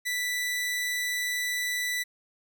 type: tone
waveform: sawtooth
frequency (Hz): 1975.5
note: B6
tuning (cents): 0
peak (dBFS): -24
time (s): 0.05-2.04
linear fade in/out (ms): 20
effects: none